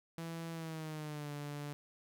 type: tone with pitch glide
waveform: sawtooth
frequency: 165.5 to 145.75 Hz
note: E3 to D3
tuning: +7 to -13 cents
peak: -37 dBFS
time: 0.18-1.73 s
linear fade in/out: 0 ms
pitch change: -220 cents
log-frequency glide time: 0.52-1.31 s
effects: 13-bit